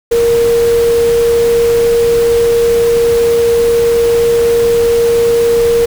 sine tone in noise, 467.7 Hz, A#4, 6 cents sharp, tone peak -7 dBFS, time 0.11-5.86 s, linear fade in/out 10 ms, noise pink, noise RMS -23 dBFS, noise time 0.11-5.86 s, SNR +13 dB, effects none

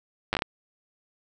slowing click train, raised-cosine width 0.3 ms, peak -9 dBFS, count 6, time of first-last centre 0.33-0.421 s, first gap 9 ms, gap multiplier 1.36, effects none

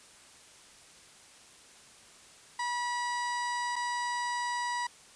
30% pulse tone with dropouts, 970 Hz, B5, 31 cents flat, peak -28 dBFS, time 2.59-4.87 s, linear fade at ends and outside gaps 5 ms, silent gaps 3.758-3.762 s, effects white hiss -55 dBFS RMS until 5.15 s + resampled to 22050 Hz

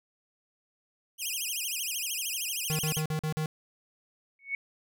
10% pulse tone with vibrato, 2814 Hz, F7, 12 cents sharp, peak -23 dBFS, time 1.18-3.03 s, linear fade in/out 50 ms, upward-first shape sine, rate 13 Hz, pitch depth 250 cents each way
square tone bursts, 155.56 Hz, D#3, in tune, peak -29 dBFS, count 6, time 2.7-3.459 s, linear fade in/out 0 ms, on 89 ms, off 45 ms
sine tone with exponential growth, 2217 Hz, C#7, in tune, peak -25 dBFS, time 4.39-4.55 s, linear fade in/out 2 ms, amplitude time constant 34 ms
effects none

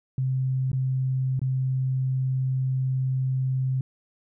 sine tone with dropouts, 130.81 Hz, C3, in tune, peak -22 dBFS, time 0.18-3.81 s, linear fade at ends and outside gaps 2 ms, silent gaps 0.717-0.73 / 1.394-1.416 s, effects none

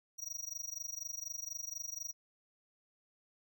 square tone with amplitude modulation, 5760 Hz, F#8, 47 cents flat, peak -37 dBFS, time 0.18-2.13 s, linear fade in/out 20 ms, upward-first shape sine, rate 24.1 Hz, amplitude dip 95%, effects none

